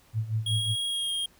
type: tone with tremolo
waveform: sine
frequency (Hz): 110.3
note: A2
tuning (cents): +5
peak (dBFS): -23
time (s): 0.13-0.76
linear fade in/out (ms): 50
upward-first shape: sine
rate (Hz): 5.4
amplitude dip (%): 80
type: tone with pitch glide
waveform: square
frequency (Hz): 3290 to 3235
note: G#7 to G#7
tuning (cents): -17 to -46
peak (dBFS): -28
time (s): 0.46-1.26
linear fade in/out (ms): 5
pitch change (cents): -29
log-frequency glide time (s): 0.88-1.12
effects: pink hiss -60 dBFS RMS until 1.39 s